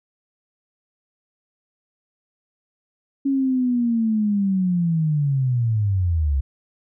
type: linear sweep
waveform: sine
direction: down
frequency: 277.2 to 65.41 Hz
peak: -17 dBFS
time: 3.25-6.41 s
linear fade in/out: 10 ms
effects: none